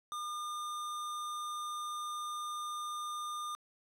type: tone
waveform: square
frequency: 1209 Hz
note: D6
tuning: 50 cents sharp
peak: -38 dBFS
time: 0.12-3.55 s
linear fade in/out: 0 ms
effects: low-pass 12000 Hz 12 dB/octave